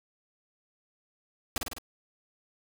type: noise with echo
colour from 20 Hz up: pink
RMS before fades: -29 dBFS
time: 1.56-1.58 s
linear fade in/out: 2 ms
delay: 51 ms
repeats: 4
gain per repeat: -3 dB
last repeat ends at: 1.784 s
effects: none